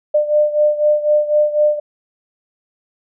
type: beating tone pair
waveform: sine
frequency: 598 / 602 Hz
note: D5 / D5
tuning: +31 / +43 cents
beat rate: 4 Hz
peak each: -13 / -17 dBFS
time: 0.14-1.8 s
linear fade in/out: 10 ms
effects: none